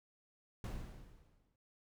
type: noise with exponential decay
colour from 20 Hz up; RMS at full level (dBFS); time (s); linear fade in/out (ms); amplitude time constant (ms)
brown; -39; 0.64-1.56; 2; 200
effects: none